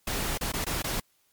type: noise with dropouts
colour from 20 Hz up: pink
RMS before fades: -30 dBFS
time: 0.07-1 s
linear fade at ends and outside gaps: 5 ms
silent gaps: 0.377-0.41 / 0.52-0.536 / 0.644-0.665 / 0.822-0.841 s
effects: white hiss -68 dBFS RMS until 1.32 s + MP3 96 kbps